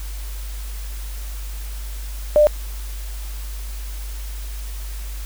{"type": "tone", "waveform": "sine", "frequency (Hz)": 598, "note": "D5", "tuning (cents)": 31, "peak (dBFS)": -9, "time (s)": [2.36, 2.47], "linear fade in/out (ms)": 0, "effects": ["added 50 Hz sine -27 dBFS peak until 5.25 s", "white hiss -40 dBFS RMS until 5.25 s"]}